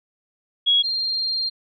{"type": "tone pair in turn", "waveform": "sine", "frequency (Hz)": [3324, 4193], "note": ["G#7", "C8"], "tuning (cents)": [1, 3], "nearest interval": "major third", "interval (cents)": 402, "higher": "second", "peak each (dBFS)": [-14, -21], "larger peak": "first", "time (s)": [[0.66, 0.83], [0.83, 1.5]], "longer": "second", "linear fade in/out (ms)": 20, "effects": []}